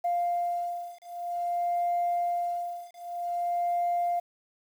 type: beating tone pair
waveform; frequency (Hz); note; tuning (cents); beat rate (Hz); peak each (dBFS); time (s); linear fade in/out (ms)
sine; 698.5 / 699.02; F5 / F5; 0 / +1; 0.52; -29; 0.04-4.2; 10
effects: tanh soft clip ceiling -21 dBFS + 9-bit